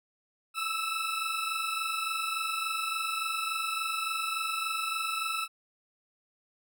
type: tone pair together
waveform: 20% pulse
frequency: 1301.5 / 1325 Hz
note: E6 / E6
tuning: -22 / +9 cents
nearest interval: unison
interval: 31 cents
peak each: -28 dBFS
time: 0.54-5.48 s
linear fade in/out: 50 ms
effects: none